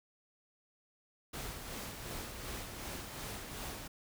pink noise with tremolo, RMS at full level -42 dBFS, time 1.33-3.88 s, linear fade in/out 10 ms, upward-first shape sine, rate 2.7 Hz, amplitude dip 40%, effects none

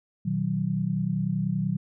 sine tone cluster, 121.8 / 157 / 187.4 Hz, B2 / D#3 / F#3, -24 / +16 / +22 cents, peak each -31 / -28 / -27 dBFS, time 0.25-1.77 s, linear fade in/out 10 ms, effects none

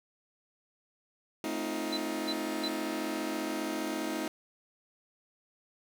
sawtooth chord, F dominant seventh, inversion first, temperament just, 218.3 / 261.9 / 314.3 / 349.2 Hz, A3 / C4 / Eb4 / F4, -13 / +2 / +18 / 0 cents, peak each -36 / -35 / -31 / -36 dBFS, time 1.44-4.28 s, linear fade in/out 2 ms
sine tone bursts, 4014 Hz, B7, 27 cents sharp, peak -32 dBFS, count 3, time 1.92-2.685 s, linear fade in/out 10 ms, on 55 ms, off 300 ms
effects none

